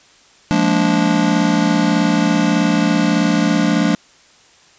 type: chord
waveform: square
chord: Bb dominant seventh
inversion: second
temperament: just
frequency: 174.81 / 209.8 / 233.1 / 291.4 Hz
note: F3 / Ab3 / Bb3 / D4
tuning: +2 / +18 / 0 / -13 cents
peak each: -19 / -19 / -21 / -18 dBFS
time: 0.51-3.95 s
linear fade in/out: 0 ms
effects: white hiss -49 dBFS RMS until 4.78 s + resampled to 16000 Hz